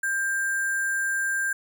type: tone with sample-and-hold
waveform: sine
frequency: 1590 Hz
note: G6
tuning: 24 cents sharp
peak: -23 dBFS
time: 0.03-1.53 s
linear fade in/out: 5 ms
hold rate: 8820 Hz
effects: none